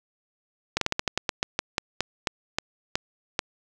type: slowing click train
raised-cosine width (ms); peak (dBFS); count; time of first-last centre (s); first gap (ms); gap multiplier
0.2; -6; 16; 0.77-3.392; 43; 1.18
effects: 8-bit